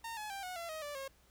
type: tone with pitch steps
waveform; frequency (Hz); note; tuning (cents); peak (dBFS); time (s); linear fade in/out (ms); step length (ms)
sawtooth; 916 / 849.7 / 788.3 / 731.2 / 678.3 / 629.3 / 583.7 / 541.5; A#5 / G#5 / G5 / F#5 / E5 / D#5 / D5 / C#5; -31 / +39 / +9 / -21 / +49 / +19 / -11 / -41; -37; 0.04-1.08; 5; 130
effects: added 60 Hz sine -67 dBFS peak until 1.3 s + pink hiss -68 dBFS RMS until 1.3 s